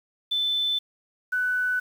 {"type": "tone pair in turn", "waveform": "sine", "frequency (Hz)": [3520, 1494.2], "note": ["A7", "F#6"], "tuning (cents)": [0, 17], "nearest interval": "octave + minor third", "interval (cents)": 1483, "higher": "first", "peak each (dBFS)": -22, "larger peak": "neither", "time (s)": [[0.31, 0.79], [1.32, 1.8]], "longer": "neither", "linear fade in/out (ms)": 10, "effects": ["8-bit"]}